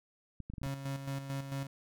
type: clicks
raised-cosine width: 5 ms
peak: -30 dBFS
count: 6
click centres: 0.403 / 0.5 / 0.537 / 0.582 / 0.617 / 0.663 s
type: tone with tremolo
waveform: 35% pulse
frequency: 137.3 Hz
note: C#3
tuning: 16 cents flat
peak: -33 dBFS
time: 0.63-1.67 s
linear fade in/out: 2 ms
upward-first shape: square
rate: 4.5 Hz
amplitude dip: 55%
effects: none